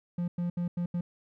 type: tone bursts at uneven times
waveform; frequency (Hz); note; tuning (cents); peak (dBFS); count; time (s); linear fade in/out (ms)
triangle; 174.61; F3; 0; -26; 5; 0.18-0.28 / 0.38-0.5 / 0.57-0.68 / 0.77-0.86 / 0.94-1.01; 5
effects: none